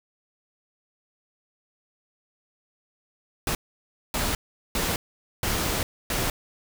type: noise bursts at uneven times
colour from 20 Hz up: pink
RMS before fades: -26 dBFS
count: 5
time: 3.47-3.55 / 4.14-4.35 / 4.75-4.96 / 5.43-5.83 / 6.1-6.3 s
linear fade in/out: 2 ms
effects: none